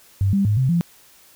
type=tone with pitch steps; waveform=sine; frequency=97.9 / 197.7 / 104.8 / 130.7 / 171.2 Hz; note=G2 / G3 / G#2 / C3 / F3; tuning=-2 / +15 / +16 / -1 / -34 cents; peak=-15 dBFS; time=0.21-0.81 s; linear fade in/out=0 ms; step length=120 ms; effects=white hiss -51 dBFS RMS until 1.35 s